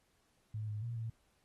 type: tone with pitch steps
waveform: sine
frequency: 107.8 / 105.6 / 117.6 / 113.3 Hz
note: A2 / G#2 / A#2 / A#2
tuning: -35 / +29 / +16 / -49 cents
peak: -37 dBFS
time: 0.54-1.1 s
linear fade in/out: 5 ms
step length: 140 ms
effects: pink hiss -75 dBFS RMS until 1.44 s + AAC 32 kbps